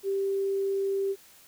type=tone; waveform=sine; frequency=392 Hz; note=G4; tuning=in tune; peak=-25 dBFS; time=0.03-1.16 s; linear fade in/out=50 ms; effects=white hiss -55 dBFS RMS until 1.47 s